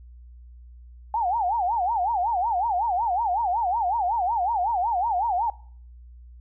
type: tone with vibrato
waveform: sine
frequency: 818 Hz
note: G#5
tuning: 26 cents flat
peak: -21 dBFS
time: 1.14-5.5 s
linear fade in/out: 2 ms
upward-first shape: sine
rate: 5.4 Hz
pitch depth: 260 cents each way
effects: noise-tail reverb RT60 0.5 s tail -20 dB re dry + added 60 Hz sine -43 dBFS peak until 6.4 s